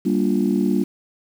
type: chord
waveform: sine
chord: G minor seventh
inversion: none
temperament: just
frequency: 196 / 235.2 / 294 / 352.8 Hz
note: G3 / Bb3 / D4 / F4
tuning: 0 / +16 / +2 / +18 cents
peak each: -20 / -21 / -22 / -24 dBFS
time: 0.05-0.84 s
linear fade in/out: 10 ms
effects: tanh soft clip ceiling -7 dBFS + 7-bit